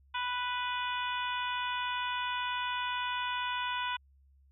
harmonic tone, 493.9 Hz, B4, in tune, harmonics 2 / 3 / 4 / 5 / 6 / 7, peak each -34 / -38 / -45 / -41 / -41 / -42 dBFS, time 0.14-3.97 s, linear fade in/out 10 ms, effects added 68 Hz sine -60 dBFS peak until 4.51 s

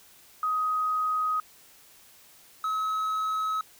sine / triangle tone pair in turn, 1256 / 1283.1 Hz, D#6 / E6, +16 / -47 cents, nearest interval unison, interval 37 cents, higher second, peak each -24 dBFS, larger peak neither, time 0.43-1.4 / 2.64-3.61 s, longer neither, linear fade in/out 2 ms, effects white hiss -55 dBFS RMS until 3.79 s

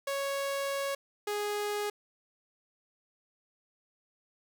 sawtooth tone pair in turn, 554.4 / 414.6 Hz, C#5 / G#4, 0 / -3 cents, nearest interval perfect fourth, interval 503 cents, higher first, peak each -27 dBFS, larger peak neither, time 0.07-0.95 / 1.27-1.9 s, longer first, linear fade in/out 5 ms, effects none

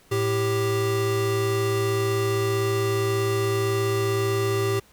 square tone pair together, 110.4 / 393 Hz, A2 / G4, +6 / +4 cents, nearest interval octave + minor seventh, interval 2198 cents, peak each -26 / -24 dBFS, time 0.11-4.8 s, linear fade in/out 10 ms, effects pink hiss -56 dBFS RMS until 4.92 s

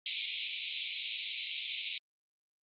white band-pass noise, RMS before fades -39 dBFS, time 0.06-1.98 s, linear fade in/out 2 ms, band 2200 to 3900 Hz, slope 96 dB/octave, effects Opus 24 kbps

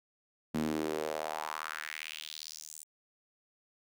sawtooth tone with high-pass filter sweep, 77.5 Hz, D#2, 6 cents flat, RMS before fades -38 dBFS, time 0.54-2.84 s, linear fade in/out 10 ms, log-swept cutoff 210 to 8600 Hz, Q 3.1, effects none

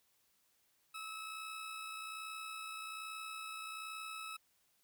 20% pulse tone with amplitude modulation, 1297 Hz, E6, 28 cents flat, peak -37 dBFS, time 0.94-4.37 s, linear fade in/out 10 ms, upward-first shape sine, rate 61.2 Hz, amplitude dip 35%, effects white hiss -75 dBFS RMS until 4.83 s

